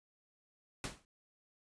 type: noise with exponential decay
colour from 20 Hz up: pink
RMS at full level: -36 dBFS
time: 0.84-1.05 s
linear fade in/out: 1 ms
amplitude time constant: 44 ms
effects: resampled to 22050 Hz